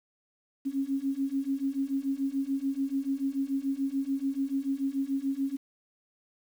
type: beating tone pair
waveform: sine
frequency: 269.2 / 276.1 Hz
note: C4 / C#4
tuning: +49 / -7 cents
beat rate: 6.9 Hz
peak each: -31 / -30 dBFS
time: 0.65-5.57 s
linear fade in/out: 20 ms
effects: 9-bit